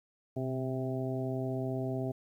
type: harmonic tone with a mistuned harmonic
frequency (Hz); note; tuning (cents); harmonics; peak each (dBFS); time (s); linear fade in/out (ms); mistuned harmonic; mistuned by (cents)
130.81; C3; 0; 1 / 2 / 3 / 4 / 5 / 6; -35 / -37 / -38 / -48 / -39 / -49; 0.36-2.12; 10; 1; -40
effects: 11-bit